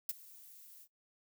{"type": "noise with ADSR envelope", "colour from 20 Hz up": "violet", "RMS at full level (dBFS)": -32, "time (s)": [0.09, 0.88], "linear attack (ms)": 3, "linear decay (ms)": 25, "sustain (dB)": -24, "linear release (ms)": 62, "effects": ["noise-tail reverb RT60 0.1 s tail -19 dB re dry"]}